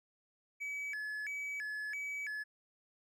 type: tone with vibrato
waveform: triangle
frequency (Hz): 1975.5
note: B6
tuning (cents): 0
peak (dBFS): -36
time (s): 0.6-2.44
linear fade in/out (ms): 20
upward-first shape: square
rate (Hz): 1.5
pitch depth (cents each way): 250
effects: none